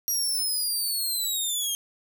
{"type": "linear sweep", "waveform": "15% pulse", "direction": "down", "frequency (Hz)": [5730, 3185], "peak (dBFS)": -19, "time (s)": [0.08, 1.75], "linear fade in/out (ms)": 0, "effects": []}